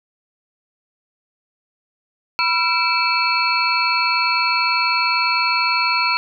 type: tone cluster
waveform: sine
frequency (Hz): 982 / 1356 / 2318 / 2627 / 4338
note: B5 / E6 / D7 / E7 / C#8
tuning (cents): -10 / +49 / -23 / -7 / -38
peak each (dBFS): -22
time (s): 2.39-6.17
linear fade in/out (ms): 0
effects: none